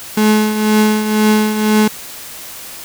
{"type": "tone with tremolo", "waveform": "35% pulse", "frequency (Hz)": 214.1, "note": "A3", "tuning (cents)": -47, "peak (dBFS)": -6, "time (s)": [0.17, 1.88], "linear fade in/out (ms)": 5, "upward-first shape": "triangle", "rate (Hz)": 2, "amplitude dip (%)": 65, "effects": ["white hiss -31 dBFS RMS until 2.84 s"]}